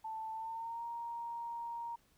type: tone with pitch glide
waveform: sine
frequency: 883 to 935.5 Hz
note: A5 to A#5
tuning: +6 to +6 cents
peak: -39 dBFS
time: 0.04-1.96 s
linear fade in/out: 10 ms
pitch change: +100 cents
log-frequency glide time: 0.32-0.84 s
effects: pink hiss -71 dBFS RMS until 2.17 s